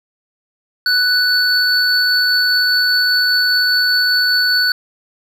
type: tone pair together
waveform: triangle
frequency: 1488 / 4459 Hz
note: F#6 / C#8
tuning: +9 / +9 cents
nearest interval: octave + perfect fifth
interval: 1900 cents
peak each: -13 dBFS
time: 0.86-4.72 s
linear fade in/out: 2 ms
effects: none